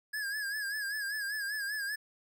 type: tone with vibrato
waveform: square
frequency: 1664 Hz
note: G#6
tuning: 3 cents sharp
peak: -34 dBFS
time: 0.13-1.96 s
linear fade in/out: 10 ms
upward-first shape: sine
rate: 5.1 Hz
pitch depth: 79 cents each way
effects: none